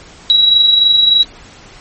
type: tone with amplitude modulation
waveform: sine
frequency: 3883 Hz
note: B7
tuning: 30 cents flat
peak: -4 dBFS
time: 0.3-1.23 s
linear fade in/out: 0 ms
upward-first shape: sine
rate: 23.4 Hz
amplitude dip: 45%
effects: pink hiss -38 dBFS RMS until 1.8 s + MP3 32 kbps